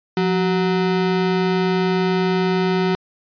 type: ring-modulated tone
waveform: square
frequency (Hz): 277.2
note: C#4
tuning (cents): 0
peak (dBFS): -14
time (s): 0.17-2.95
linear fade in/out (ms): 0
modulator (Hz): 99.9
effects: resampled to 11025 Hz